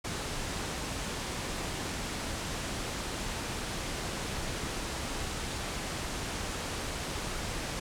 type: low-pass noise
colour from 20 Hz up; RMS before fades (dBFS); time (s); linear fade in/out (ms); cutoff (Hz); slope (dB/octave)
pink; -36; 0.04-7.8; 10; 9500; 24
effects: none